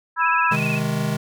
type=harmonic tone; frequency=329.6 Hz; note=E4; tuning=in tune; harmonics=3 / 4 / 5; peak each=-20 / -21 / -22 dBFS; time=0.16-0.57 s; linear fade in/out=50 ms
type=tone with vibrato; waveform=sine; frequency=2556 Hz; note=D#7; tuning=46 cents sharp; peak=-24 dBFS; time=0.19-0.81 s; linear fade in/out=50 ms; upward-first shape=sine; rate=16 Hz; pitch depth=64 cents each way
type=chord; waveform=square; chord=Ab major; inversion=first; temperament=just; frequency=129.78 / 155.74 / 207.7 Hz; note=C3 / Eb3 / Ab3; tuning=-14 / +2 / 0 cents; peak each=-27 / -25 / -26 dBFS; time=0.51-1.17 s; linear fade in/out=10 ms
effects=none